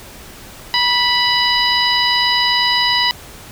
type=harmonic tone with a mistuned harmonic; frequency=987.8 Hz; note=B5; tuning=in tune; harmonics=1 / 2 / 3 / 4 / 5; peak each=-19 / -19 / -19 / -19 / -19 dBFS; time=0.74-3.11 s; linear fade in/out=0 ms; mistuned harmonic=1; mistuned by=-32 cents; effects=pink hiss -37 dBFS RMS until 3.51 s